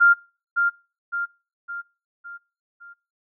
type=tone with echo; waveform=sine; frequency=1396.9 Hz; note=F6; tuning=in tune; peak=-11 dBFS; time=0-0.14 s; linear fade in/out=20 ms; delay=560 ms; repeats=5; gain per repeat=-6 dB; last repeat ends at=2.94 s; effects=noise-tail reverb RT60 0.4 s tail -25 dB re dry